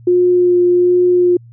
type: tone with vibrato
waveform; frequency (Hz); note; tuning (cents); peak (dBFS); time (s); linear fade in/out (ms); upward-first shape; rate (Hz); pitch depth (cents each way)
sine; 356.3; F4; +35; -8; 0.07-1.37; 5; sine; 1.3; 11
effects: added 117 Hz sine -37 dBFS peak until 1.52 s